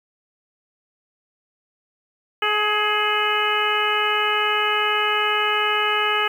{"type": "harmonic tone with a mistuned harmonic", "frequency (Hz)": 422.5, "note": "G#4", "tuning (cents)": 30, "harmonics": [1, 2, 3, 4, 5, 6, 7], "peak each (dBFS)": [-27, -27, -23, -26, -27, -27, -25], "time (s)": [2.42, 6.28], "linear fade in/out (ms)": 5, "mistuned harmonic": 4, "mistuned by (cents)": -25, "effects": ["8-bit"]}